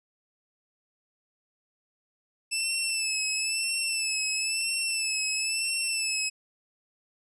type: tone with vibrato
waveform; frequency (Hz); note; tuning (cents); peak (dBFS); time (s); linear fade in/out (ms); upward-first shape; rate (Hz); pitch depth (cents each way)
15% pulse; 2637; E7; 0; -19; 2.51-6.3; 20; sine; 1; 50
effects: resampled to 24000 Hz